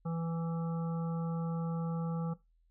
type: harmonic tone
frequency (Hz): 165.8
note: E3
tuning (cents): +10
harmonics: 1 / 3 / 5 / 7 / 8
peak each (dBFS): -33 / -43 / -47 / -50 / -51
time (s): 0.05-2.34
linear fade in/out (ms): 10
effects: noise-tail reverb RT60 0.2 s tail -17 dB re dry + added 41 Hz sine -66 dBFS peak until 2.7 s